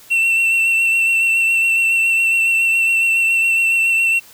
triangle tone with vibrato, 2700 Hz, E7, 41 cents sharp, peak -11 dBFS, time 0.1-4.2 s, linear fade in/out 20 ms, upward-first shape sine, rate 7.2 Hz, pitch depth 21 cents each way, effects white hiss -44 dBFS RMS until 4.33 s

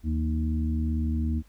harmonic tone with a mistuned harmonic, 77.78 Hz, D#2, in tune, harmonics 1 / 2 / 3 / 4, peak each -25 / -39 / -30 / -37 dBFS, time 0.03-1.43 s, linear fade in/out 50 ms, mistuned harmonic 2, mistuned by +71 cents, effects added 50 Hz sine -54 dBFS peak until 1.48 s + pink hiss -64 dBFS RMS until 1.48 s

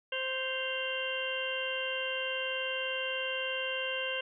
harmonic tone with a mistuned harmonic, 523.3 Hz, C5, in tune, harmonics 1 / 2 / 3 / 4 / 5 / 6, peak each -37 / -44 / -39 / -43 / -36 / -39 dBFS, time 0.12-4.21 s, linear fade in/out 5 ms, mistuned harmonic 5, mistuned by +100 cents, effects none

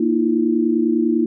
sine chord, Bb suspended fourth, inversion none, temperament equal with one note detuned, 233.1 / 311.1 / 341.1 Hz, Bb3 / Eb4 / F4, 0 / 0 / -41 cents, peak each -19 dBFS, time 0-1.26 s, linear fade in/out 5 ms, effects none

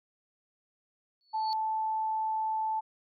sine tone with exponential growth, 4435 Hz, C#8, in tune, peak -33 dBFS, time 1.21-1.53 s, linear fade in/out 0 ms, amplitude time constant 69 ms
sine tone, 876 Hz, A5, 8 cents flat, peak -28 dBFS, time 1.33-2.81 s, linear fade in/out 20 ms
effects none

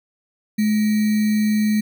sine tone with sample-and-hold, 213.1 Hz, G#3, 45 cents sharp, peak -15 dBFS, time 0.58-1.81 s, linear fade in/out 10 ms, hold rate 2100 Hz, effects none

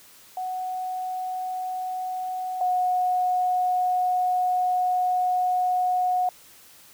sine tone pair in turn, 740 / 729.8 Hz, F#5 / F#5, 0 / -24 cents, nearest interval unison, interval 24 cents, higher first, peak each -27 / -20 dBFS, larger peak second, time 0.37-2.61 / 2.61-6.29 s, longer second, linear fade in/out 2 ms, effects white hiss -51 dBFS RMS until 6.93 s

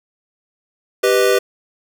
square chord, G augmented, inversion none, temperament equal, 392 / 493.9 / 622.3 Hz, G4 / B4 / D#5, 0 / 0 / 0 cents, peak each -16 / -16 / -21 dBFS, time 1.03-1.39 s, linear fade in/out 10 ms, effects none

